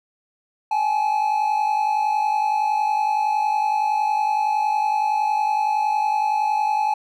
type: tone pair together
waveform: triangle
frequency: 805 / 855.8 Hz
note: G5 / A5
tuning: +46 / -48 cents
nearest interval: minor second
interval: 106 cents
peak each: -23 / -17 dBFS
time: 0.71-6.94 s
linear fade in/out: 5 ms
effects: none